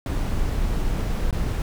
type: noise with dropouts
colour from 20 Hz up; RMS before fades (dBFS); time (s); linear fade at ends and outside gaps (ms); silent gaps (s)
brown; -23; 0.06-1.62; 1; 1.31-1.327
effects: none